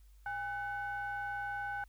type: ring-modulated tone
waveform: triangle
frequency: 349.2 Hz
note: F4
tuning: in tune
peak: -31 dBFS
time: 0.26-1.84 s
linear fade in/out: 2 ms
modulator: 1160 Hz
effects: added 50 Hz sine -56 dBFS peak until 1.88 s + white hiss -73 dBFS RMS until 1.88 s